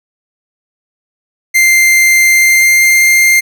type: tone with pitch glide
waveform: 45% pulse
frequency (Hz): 2093 to 2106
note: C7 to C7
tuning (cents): 0 to +11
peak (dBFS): -5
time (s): 1.54-3.41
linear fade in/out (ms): 20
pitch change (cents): +11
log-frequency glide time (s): 2.28-3.11
effects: none